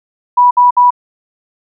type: tone bursts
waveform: sine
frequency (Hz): 981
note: B5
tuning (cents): -12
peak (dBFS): -4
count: 3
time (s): 0.37-0.906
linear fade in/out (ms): 10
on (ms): 140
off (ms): 58
effects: none